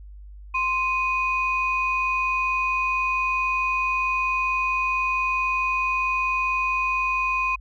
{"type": "tone pair together", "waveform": "sine", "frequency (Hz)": [1046.5, 2489], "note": ["C6", "D#7"], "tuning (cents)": [0, 0], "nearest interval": "octave + minor third", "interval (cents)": 1500, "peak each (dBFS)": -23, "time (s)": [0.54, 7.56], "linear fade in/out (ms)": 10, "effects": ["tanh soft clip ceiling -13 dBFS", "added 50 Hz sine -39 dBFS peak until 7.6 s"]}